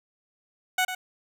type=tone with echo; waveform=15% pulse; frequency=740 Hz; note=F#5; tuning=in tune; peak=-15 dBFS; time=0.78-0.85 s; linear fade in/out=5 ms; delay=100 ms; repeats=1; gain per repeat=-9 dB; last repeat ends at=0.95 s; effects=none